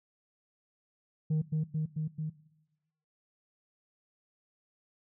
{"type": "tone with echo", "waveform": "sine", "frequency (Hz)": 155.56, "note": "D#3", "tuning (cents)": 0, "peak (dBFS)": -23, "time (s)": [1.3, 1.42], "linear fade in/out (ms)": 10, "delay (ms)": 220, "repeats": 4, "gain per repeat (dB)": -2, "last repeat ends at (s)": 2.3, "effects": ["noise-tail reverb RT60 1.0 s tail -19 dB re dry", "tanh soft clip ceiling -25 dBFS"]}